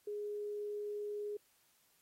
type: tone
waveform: sine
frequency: 415.3 Hz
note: G#4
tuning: in tune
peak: -38 dBFS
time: 0.07-1.37 s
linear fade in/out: 5 ms
effects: white hiss -72 dBFS RMS until 2.01 s + AAC 48 kbps